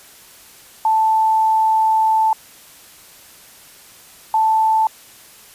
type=tone bursts at uneven times; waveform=sine; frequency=880 Hz; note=A5; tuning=in tune; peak=-12 dBFS; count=2; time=0.85-2.33 / 4.34-4.87 s; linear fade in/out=2 ms; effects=white hiss -44 dBFS RMS until 5.54 s + resampled to 32000 Hz